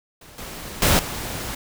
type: noise with level steps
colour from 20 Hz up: pink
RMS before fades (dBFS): -45 / -35 / -17 / -30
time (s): 0.21-1.55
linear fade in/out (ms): 5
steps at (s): 0.38 / 0.82 / 0.99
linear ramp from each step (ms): 2
effects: none